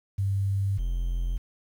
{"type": "tone pair in turn", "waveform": ["sine", "triangle"], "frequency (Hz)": [98.3, 43.21], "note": ["G2", "F1"], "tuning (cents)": [5, -18], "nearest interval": "octave + major second", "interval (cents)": 1423, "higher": "first", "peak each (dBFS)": -23, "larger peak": "neither", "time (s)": [[0.18, 0.78], [0.78, 1.38]], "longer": "neither", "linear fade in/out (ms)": 10, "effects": ["9-bit"]}